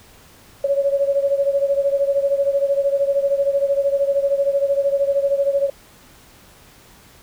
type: beating tone pair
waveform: sine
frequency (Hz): 554.4 / 567.4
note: C#5 / C#5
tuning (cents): 0 / +40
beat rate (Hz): 13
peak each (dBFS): -17 / -21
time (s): 0.64-5.7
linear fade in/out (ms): 5
effects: pink hiss -48 dBFS RMS until 7.22 s